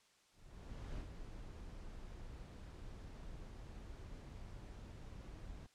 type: noise with ADSR envelope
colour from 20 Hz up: brown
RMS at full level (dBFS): -45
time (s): 0.32-5.67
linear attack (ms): 650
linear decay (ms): 100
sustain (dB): -6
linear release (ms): 15
effects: white hiss -71 dBFS RMS until 5.74 s + low-pass 7000 Hz 12 dB/octave